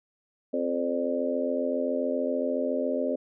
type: harmonic tone with a mistuned harmonic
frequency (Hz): 87.31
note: F2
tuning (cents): 0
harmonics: 3 / 4 / 5 / 6 / 7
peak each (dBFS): -30 / -37 / -33 / -31 / -30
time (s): 0.53-3.16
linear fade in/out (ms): 10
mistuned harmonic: 7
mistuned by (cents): -38
effects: none